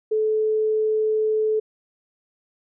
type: tone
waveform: sine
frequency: 433.4 Hz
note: A4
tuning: 26 cents flat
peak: -18 dBFS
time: 0.11-1.6 s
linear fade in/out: 10 ms
effects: none